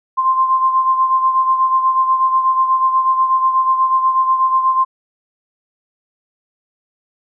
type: beating tone pair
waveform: sine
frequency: 1046.5 / 1054.7 Hz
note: C6 / C6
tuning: 0 / +14 cents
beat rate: 8.2 Hz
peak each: -12 / -20 dBFS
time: 0.17-4.85 s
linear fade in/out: 20 ms
effects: none